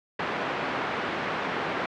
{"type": "band-pass noise", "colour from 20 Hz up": "white", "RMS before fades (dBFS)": -30, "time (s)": [0.19, 1.86], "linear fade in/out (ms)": 5, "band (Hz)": [160, 1600], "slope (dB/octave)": 12, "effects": ["low-pass 4000 Hz 12 dB/octave"]}